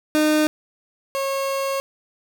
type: tone pair in turn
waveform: 30% pulse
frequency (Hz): 306 / 545.2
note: D#4 / C#5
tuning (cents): -29 / -29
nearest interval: minor seventh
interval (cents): 1000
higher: second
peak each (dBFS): -13 / -19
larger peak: first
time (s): 0.15-0.47 / 1.15-1.8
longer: second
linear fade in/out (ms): 0
effects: none